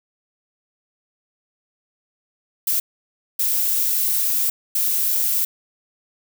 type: noise bursts at uneven times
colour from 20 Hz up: violet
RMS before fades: -20 dBFS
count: 3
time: 2.67-2.8 / 3.39-4.5 / 4.75-5.45 s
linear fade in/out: 5 ms
effects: none